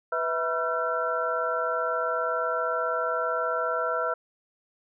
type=tone cluster; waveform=sine; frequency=495.7 / 651 / 975 / 1357 / 1517 Hz; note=B4 / E5 / B5 / E6 / F#6; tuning=+6 / -22 / -23 / +50 / +43 cents; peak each=-31 / -30 / -35 / -28 / -37 dBFS; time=0.12-4.14 s; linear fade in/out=5 ms; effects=none